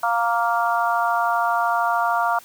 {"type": "harmonic tone", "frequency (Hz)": 233.1, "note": "A#3", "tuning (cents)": 0, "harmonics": [3, 4, 5, 6], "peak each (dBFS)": [-22, -23, -24, -25], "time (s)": [0.03, 2.39], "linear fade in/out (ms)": 5, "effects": ["white hiss -47 dBFS RMS until 2.44 s", "high-pass 60 Hz 12 dB/octave"]}